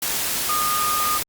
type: tone in noise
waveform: sine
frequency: 1224 Hz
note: D#6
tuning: 29 cents flat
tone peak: -21 dBFS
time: 0.49-1.18 s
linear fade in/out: 5 ms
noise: white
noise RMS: -24 dBFS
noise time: 0.02-1.23 s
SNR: 0 dB
effects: Opus 48 kbps